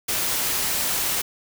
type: noise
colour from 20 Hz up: white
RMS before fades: -24 dBFS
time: 0.08-1.22 s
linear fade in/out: 10 ms
effects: none